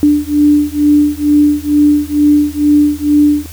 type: beating tone pair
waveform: sine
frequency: 293.7 / 295.9 Hz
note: D4 / D4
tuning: 0 / +13 cents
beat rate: 2.2 Hz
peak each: -10 dBFS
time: 0.03-3.46 s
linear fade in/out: 0 ms
effects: added 80 Hz sine -28 dBFS peak until 3.52 s + white hiss -35 dBFS RMS until 3.52 s